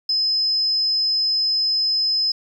sine tone, 5100 Hz, D#8, 42 cents sharp, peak -17 dBFS, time 0.09-2.32 s, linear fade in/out 5 ms, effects 8-bit

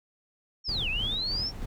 sine linear two-way sweep, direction down then up, 5550 to 2475 to 5550 Hz, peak -28 dBFS, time 0.64-1.52 s, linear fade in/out 50 ms, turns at 0.89 s
brown noise with tremolo, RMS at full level -34 dBFS, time 0.68-1.66 s, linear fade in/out 10 ms, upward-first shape square, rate 3.2 Hz, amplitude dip 30%
effects none

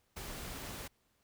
pink noise, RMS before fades -44 dBFS, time 0.16-0.88 s, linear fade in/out 10 ms, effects pink hiss -75 dBFS RMS until 1.23 s

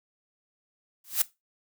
blue noise with exponential growth, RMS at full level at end -19 dBFS, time 1.04-1.22 s, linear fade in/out 5 ms, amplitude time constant 38 ms, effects noise-tail reverb RT60 0.2 s tail -17 dB re dry

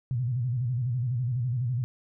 sine tone with vibrato, 123 Hz, B2, 7 cents flat, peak -25 dBFS, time 0.11-1.84 s, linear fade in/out 0 ms, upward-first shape square, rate 12 Hz, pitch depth 99 cents each way, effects none

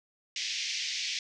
white band-pass noise, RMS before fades -34 dBFS, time 0.36-1.19 s, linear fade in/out 2 ms, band 2000 to 6100 Hz, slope 48 dB/octave, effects none

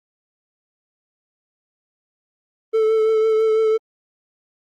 triangle tone with vibrato, 440 Hz, A4, in tune, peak -12 dBFS, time 2.73-3.78 s, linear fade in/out 20 ms, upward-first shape triangle, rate 6 Hz, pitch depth 25 cents each way, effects Opus 24 kbps

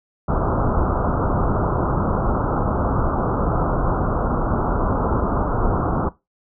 pink low-pass noise, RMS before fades -20 dBFS, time 0.28-6.09 s, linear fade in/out 5 ms, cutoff 1400 Hz, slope 96 dB/octave, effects noise-tail reverb RT60 0.2 s tail -17 dB re dry

